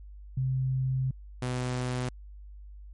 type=tone pair in turn; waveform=sine / sawtooth; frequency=130.9 / 125.46 Hz; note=C3 / B2; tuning=+1 / +28 cents; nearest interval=minor second; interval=73 cents; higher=first; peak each=-25 dBFS; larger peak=neither; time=0.37-1.11 / 1.42-2.09 s; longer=first; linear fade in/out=5 ms; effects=added 50 Hz sine -43 dBFS peak until 2.93 s + MP3 48 kbps